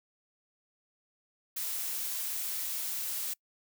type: noise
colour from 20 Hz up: blue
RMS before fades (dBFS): -35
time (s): 1.56-3.34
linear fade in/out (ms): 10
effects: noise-tail reverb RT60 0.1 s tail -26 dB re dry